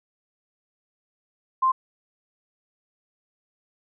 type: tone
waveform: sine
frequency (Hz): 1046.5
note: C6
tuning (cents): 0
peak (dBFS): -17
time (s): 1.62-1.72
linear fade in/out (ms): 10
effects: none